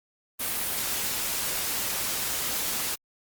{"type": "noise", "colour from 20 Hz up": "white", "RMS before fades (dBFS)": -29, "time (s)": [0.39, 2.96], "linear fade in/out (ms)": 20, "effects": ["Opus 32 kbps"]}